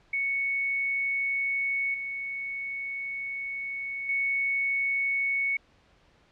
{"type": "tone with level steps", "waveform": "sine", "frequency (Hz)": 2217, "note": "C#7", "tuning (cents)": 0, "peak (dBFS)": [-25, -31, -24], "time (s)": [0.13, 5.57], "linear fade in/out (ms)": 5, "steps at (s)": [1.94, 4.09], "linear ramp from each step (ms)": 2, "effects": ["pink hiss -62 dBFS RMS until 6.31 s", "low-pass 4000 Hz 12 dB/octave"]}